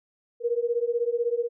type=beating tone pair; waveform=sine; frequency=466.2 / 482.2 Hz; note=A#4 / B4; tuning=0 / -41 cents; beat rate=16 Hz; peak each=-26 dBFS; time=0.4-1.49 s; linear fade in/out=50 ms; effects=none